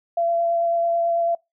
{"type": "tone with vibrato", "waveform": "sine", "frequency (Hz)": 679, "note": "F5", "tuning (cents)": -49, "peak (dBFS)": -18, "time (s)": [0.17, 1.35], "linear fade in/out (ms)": 5, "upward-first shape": "sine", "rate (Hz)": 9.1, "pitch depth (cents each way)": 10, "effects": ["noise-tail reverb RT60 0.2 s tail -24 dB re dry"]}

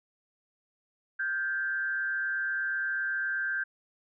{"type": "tone with frequency modulation", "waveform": "sine", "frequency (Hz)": 1568, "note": "G6", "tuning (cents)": 0, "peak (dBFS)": -28, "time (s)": [1.19, 3.64], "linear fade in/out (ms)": 10, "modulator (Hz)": 137, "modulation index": 0.58, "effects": []}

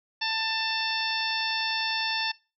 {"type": "harmonic tone", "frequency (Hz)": 890, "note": "A5", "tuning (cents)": 20, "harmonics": [1, 2, 3, 4, 5, 6], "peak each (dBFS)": [-33, -33, -33, -33, -33, -33], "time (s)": [0.21, 2.32], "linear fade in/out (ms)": 10, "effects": ["noise-tail reverb RT60 0.3 s tail -23 dB re dry"]}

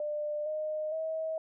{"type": "tone with pitch steps", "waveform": "sine", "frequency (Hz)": [597, 616, 639], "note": ["D5", "D#5", "D#5"], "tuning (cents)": [28, -17, 46], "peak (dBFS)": -31, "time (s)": [0, 1.38], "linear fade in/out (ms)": 2, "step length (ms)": 460, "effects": []}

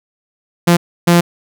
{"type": "tone bursts at uneven times", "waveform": "sawtooth", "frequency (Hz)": 172.5, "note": "F3", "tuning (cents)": -21, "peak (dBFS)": -3, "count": 2, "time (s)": [[0.67, 0.77], [1.07, 1.21]], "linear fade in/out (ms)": 10, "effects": []}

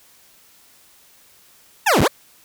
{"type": "linear two-way sweep", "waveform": "20% pulse", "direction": "down then up", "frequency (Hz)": [935, 58.1, 632], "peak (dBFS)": -8, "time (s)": [1.86, 2.08], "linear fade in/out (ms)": 10, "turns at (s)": 2.01, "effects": ["white hiss -52 dBFS RMS until 2.44 s"]}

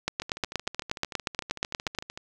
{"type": "two click trains", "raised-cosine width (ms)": 0.2, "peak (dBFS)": [-20, -9], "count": [27, 17], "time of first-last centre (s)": [[0.22, 2.175], [0.08, 1.987]], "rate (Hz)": [13.3, 8.39], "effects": []}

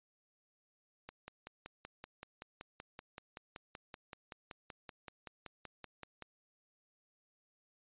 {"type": "click train", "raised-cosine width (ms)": 0.3, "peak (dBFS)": -30, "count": 28, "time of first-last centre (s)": [1.09, 6.223], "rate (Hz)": 5.26, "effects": ["resampled to 8000 Hz"]}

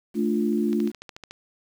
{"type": "chord", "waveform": "sine", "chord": "D minor", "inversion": "second", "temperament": "equal", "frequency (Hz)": [220, 293.7, 349.2], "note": ["A3", "D4", "F4"], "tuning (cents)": [0, 0, 0], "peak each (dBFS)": [-23, -27, -26], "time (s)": [0.14, 0.92], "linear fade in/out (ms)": 50}
{"type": "click train", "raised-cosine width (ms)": 0.2, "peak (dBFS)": -22, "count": 9, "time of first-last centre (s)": [0.73, 1.31], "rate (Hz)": 13.8}
{"effects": ["8-bit"]}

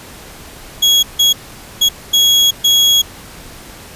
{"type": "tone bursts at uneven times", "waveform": "35% pulse", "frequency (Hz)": 3322, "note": "G#7", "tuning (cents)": 0, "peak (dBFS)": -6, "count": 5, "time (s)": [[0.82, 1.03], [1.19, 1.33], [1.81, 1.89], [2.13, 2.51], [2.64, 3.02]], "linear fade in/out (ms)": 10, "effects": ["pink hiss -35 dBFS RMS until 3.95 s", "resampled to 32000 Hz"]}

